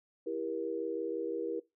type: chord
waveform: sine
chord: E diminished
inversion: none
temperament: just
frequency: 329.6 / 395.6 / 474.7 Hz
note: E4 / G4 / Bb4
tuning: 0 / +16 / +31 cents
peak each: -38 / -39 / -36 dBFS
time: 0.26-1.6 s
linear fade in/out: 10 ms
effects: noise-tail reverb RT60 0.2 s tail -19 dB re dry